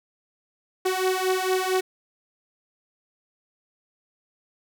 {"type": "beating tone pair", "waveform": "sawtooth", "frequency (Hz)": [371.2, 375.6], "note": ["F#4", "F#4"], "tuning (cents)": [6, 26], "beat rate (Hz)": 4.4, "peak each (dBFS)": -21, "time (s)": [0.85, 1.81], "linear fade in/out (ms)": 10, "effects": []}